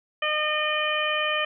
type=harmonic tone; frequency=609 Hz; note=D#5; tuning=37 cents flat; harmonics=1 / 2 / 3 / 4 / 5; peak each=-29 / -29 / -29 / -29 / -29 dBFS; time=0.22-1.45 s; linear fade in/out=5 ms; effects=none